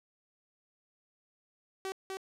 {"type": "tone with echo", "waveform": "sawtooth", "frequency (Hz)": 383, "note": "G4", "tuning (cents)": -40, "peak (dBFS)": -31, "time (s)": [1.85, 1.92], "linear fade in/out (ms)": 0, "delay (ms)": 250, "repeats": 1, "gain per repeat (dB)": -2, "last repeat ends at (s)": 2.17, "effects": ["low-pass 11000 Hz 12 dB/octave", "12-bit"]}